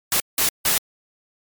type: noise bursts at uneven times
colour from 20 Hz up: white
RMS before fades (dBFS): -19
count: 3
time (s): 0.12-0.2 / 0.38-0.49 / 0.65-0.78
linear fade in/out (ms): 2
effects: MP3 96 kbps